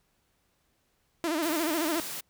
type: tone with vibrato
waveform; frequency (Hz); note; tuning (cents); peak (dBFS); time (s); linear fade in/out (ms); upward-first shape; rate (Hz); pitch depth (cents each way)
sawtooth; 320; D#4; +49; -23; 1.24-2; 0; sine; 14; 130
type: high-pass noise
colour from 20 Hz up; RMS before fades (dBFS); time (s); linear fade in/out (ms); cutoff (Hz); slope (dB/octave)
white; -37; 1.42-2.21; 10; 120; 24
effects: pink hiss -72 dBFS RMS until 2.29 s